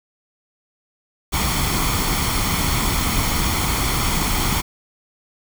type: noise with comb filter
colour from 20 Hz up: pink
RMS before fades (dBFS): -20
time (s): 1.32-4.62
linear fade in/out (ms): 20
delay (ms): 0.91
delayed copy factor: +0.55
effects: none